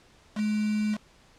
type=tone with quantisation; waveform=sine; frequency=212.1 Hz; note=G#3; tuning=37 cents sharp; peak=-24 dBFS; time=0.35-0.98 s; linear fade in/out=50 ms; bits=6; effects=pink hiss -58 dBFS RMS until 1.38 s + low-pass 7000 Hz 12 dB/octave